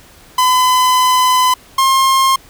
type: tone pair in turn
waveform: 45% pulse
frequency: 1011 / 1065.8 Hz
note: B5 / C6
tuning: +40 / +32 cents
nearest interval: minor second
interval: 92 cents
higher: second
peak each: -9 dBFS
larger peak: neither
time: 0.38-1.54 / 1.78-2.36 s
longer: first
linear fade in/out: 5 ms
effects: pink hiss -43 dBFS RMS until 2.49 s

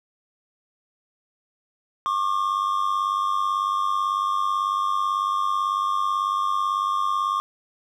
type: tone pair together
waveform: triangle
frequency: 1089 / 1187.1 Hz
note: C#6 / D6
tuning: -31 / +18 cents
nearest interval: minor second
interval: 149 cents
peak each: -22 dBFS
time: 2.06-7.4 s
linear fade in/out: 0 ms
effects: none

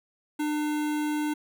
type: tone with notch filter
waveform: square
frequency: 300 Hz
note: D4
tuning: 37 cents sharp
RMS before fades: -28 dBFS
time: 0.39-1.34 s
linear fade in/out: 10 ms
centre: 5000 Hz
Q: 2
effects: none

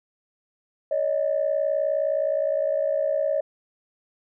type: tone pair together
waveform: sine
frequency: 562.8 / 622.3 Hz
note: C#5 / D#5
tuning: +26 / 0 cents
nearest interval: major second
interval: 174 cents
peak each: -23 dBFS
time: 0.91-3.41 s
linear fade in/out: 5 ms
effects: tanh soft clip ceiling -14 dBFS

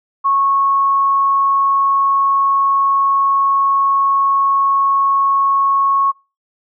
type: tone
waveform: sine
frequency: 1100 Hz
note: C#6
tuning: 14 cents flat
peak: -11 dBFS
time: 0.24-6.12 s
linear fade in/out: 20 ms
effects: noise-tail reverb RT60 0.3 s tail -26 dB re dry

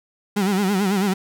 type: tone with vibrato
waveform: 35% pulse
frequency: 196.1 Hz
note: G3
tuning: 1 cent sharp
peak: -16 dBFS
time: 0.36-1.14 s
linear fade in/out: 10 ms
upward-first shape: sine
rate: 9.1 Hz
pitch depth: 110 cents each way
effects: none

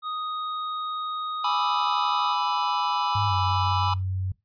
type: tone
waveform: square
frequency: 1246 Hz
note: D#6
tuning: 2 cents sharp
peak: -29 dBFS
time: 0.02-2.36 s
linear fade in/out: 50 ms
type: chord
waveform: square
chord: E dominant seventh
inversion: first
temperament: equal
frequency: 830.6 / 987.8 / 1174.7 / 1318.5 Hz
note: G#5 / B5 / D6 / E6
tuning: 0 / 0 / 0 / 0 cents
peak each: -30 / -27 / -31 / -32 dBFS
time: 1.44-3.94 s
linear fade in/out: 5 ms
type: tone with pitch glide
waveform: sine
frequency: 102.3 to 93.81 Hz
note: G#2 to F#2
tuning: -26 to +24 cents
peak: -25 dBFS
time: 3.15-4.32 s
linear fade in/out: 5 ms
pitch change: -150 cents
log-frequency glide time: 3.28-3.34 s
effects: noise-tail reverb RT60 0.2 s tail -20 dB re dry + resampled to 11025 Hz

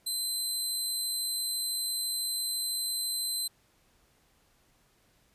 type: tone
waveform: 20% pulse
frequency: 4073 Hz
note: C8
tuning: 47 cents flat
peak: -24 dBFS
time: 0.06-3.48 s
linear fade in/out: 10 ms
effects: pink hiss -67 dBFS RMS until 5.34 s + resampled to 32000 Hz

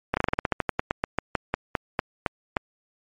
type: slowing click train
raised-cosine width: 0.5 ms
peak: -7 dBFS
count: 21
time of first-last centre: 0.14-2.568 s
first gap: 30 ms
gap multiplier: 1.13
effects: MP3 64 kbps

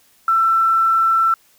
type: tone with quantisation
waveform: sine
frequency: 1338 Hz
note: E6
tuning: 25 cents sharp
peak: -12 dBFS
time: 0.28-1.34 s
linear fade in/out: 2 ms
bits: 7
effects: white hiss -55 dBFS RMS until 1.58 s

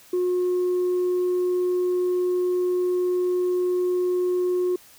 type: tone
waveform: sine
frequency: 360.9 Hz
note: F#4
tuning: 43 cents flat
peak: -18 dBFS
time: 0.13-4.76 s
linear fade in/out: 5 ms
effects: tanh soft clip ceiling -18 dBFS + white hiss -51 dBFS RMS until 4.98 s

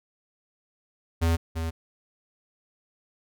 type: tone pair in turn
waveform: square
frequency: 83 / 81.67 Hz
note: E2 / E2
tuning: +12 / -16 cents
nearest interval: unison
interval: 28 cents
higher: first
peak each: -21 / -28 dBFS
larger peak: first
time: 1.21-1.37 / 1.55-1.71 s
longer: neither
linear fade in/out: 20 ms
effects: none

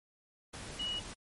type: tone in noise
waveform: sine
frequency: 2916 Hz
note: F#7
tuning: 26 cents flat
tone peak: -34 dBFS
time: 0.79-1 s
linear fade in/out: 10 ms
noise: pink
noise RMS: -45 dBFS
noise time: 0.53-1.14 s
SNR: +8 dB
effects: MP3 48 kbps

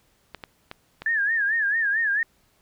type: clicks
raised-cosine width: 0.3 ms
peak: -19 dBFS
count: 4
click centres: 0.347 / 0.438 / 0.714 / 1.02 s
type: tone with vibrato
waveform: sine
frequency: 1722 Hz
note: A6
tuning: 38 cents flat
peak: -20 dBFS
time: 1.06-2.23 s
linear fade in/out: 2 ms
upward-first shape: sine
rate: 4.5 Hz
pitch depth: 130 cents each way
effects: pink hiss -64 dBFS RMS until 2.61 s

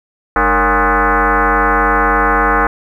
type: tone with frequency modulation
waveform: sine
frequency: 207.7 Hz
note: G#3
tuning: in tune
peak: -9 dBFS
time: 0.36-2.67 s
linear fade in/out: 2 ms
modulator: 256 Hz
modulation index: 5.9
effects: 8-bit

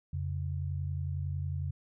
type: tone pair together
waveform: sine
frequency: 87.3 / 138.27 Hz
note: F2 / C#3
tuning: 0 / -4 cents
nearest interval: minor sixth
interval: 796 cents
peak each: -33 / -36 dBFS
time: 0.13-1.71 s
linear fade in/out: 5 ms
effects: none

